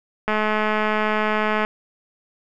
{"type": "click train", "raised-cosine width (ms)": 0.5, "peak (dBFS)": -7, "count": 294, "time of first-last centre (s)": [0.28, 1.649], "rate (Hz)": 214, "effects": []}